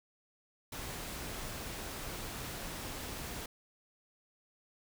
pink noise, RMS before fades -42 dBFS, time 0.72-3.46 s, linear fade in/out 5 ms, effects none

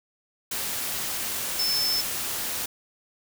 sine tone in noise, 5274 Hz, E8, in tune, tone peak -23 dBFS, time 1.59-2.01 s, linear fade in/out 5 ms, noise white, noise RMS -30 dBFS, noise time 0.51-2.66 s, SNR +4 dB, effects none

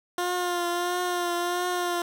15% pulse tone with vibrato, 353 Hz, F4, 19 cents sharp, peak -19 dBFS, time 0.18-2.02 s, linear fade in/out 2 ms, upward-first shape triangle, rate 1.5 Hz, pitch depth 34 cents each way, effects none

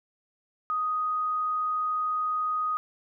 sine tone, 1247 Hz, D#6, 3 cents sharp, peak -25 dBFS, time 0.7-2.77 s, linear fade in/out 0 ms, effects none

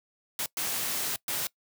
white noise bursts at uneven times, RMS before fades -31 dBFS, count 3, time 0.39-0.46 / 0.57-1.16 / 1.28-1.47 s, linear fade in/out 2 ms, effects noise-tail reverb RT60 0.1 s tail -22 dB re dry + high-pass 100 Hz 12 dB/octave

